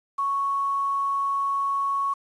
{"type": "tone with quantisation", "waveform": "sine", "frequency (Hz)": 1108.7, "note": "C#6", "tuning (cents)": 0, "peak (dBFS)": -22, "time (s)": [0.18, 2.14], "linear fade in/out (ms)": 10, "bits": 8, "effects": ["resampled to 22050 Hz"]}